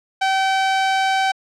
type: tone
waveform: sawtooth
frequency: 769 Hz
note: G5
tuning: 33 cents flat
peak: -12 dBFS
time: 0.21-1.32 s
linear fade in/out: 10 ms
effects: low-pass 5000 Hz 12 dB/octave